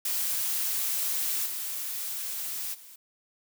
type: noise with level steps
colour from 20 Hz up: blue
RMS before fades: -29 / -34 / -49 dBFS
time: 0.05-2.96 s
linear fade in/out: 5 ms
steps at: 1.45 / 2.73 s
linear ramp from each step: 20 ms
effects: none